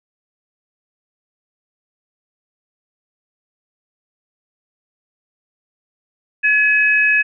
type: tone pair together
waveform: sine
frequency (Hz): 1700 / 2547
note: G#6 / D#7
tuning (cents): +40 / +40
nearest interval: perfect fifth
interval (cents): 700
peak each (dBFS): -14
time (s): 6.43-7.23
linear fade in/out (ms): 20
effects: none